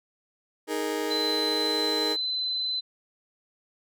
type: chord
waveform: 35% pulse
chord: D# suspended fourth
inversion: none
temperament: just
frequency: 311.1 / 414.8 / 466.7 Hz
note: D#4 / G#4 / A#4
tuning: 0 / -2 / +2 cents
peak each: -30 dBFS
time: 0.67-2.17 s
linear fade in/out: 50 ms
type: tone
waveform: sine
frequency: 4039 Hz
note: B7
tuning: 38 cents sharp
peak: -26 dBFS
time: 1.1-2.81 s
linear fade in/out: 20 ms
effects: none